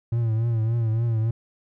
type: tone with vibrato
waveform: triangle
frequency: 113.9 Hz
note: A#2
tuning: 40 cents flat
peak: -18 dBFS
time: 0.12-1.31 s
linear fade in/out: 5 ms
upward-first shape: triangle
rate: 3.5 Hz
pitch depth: 79 cents each way
effects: none